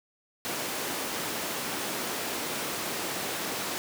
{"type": "high-pass noise", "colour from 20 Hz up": "pink", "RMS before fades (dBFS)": -33, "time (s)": [0.45, 3.78], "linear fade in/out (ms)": 0, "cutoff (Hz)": 250, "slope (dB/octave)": 12, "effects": []}